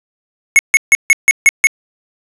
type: tone bursts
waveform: square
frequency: 2193 Hz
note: C#7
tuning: 19 cents flat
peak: -4 dBFS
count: 7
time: 0.56-1.67 s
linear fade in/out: 0 ms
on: 30 ms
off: 150 ms
effects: resampled to 24000 Hz + 7-bit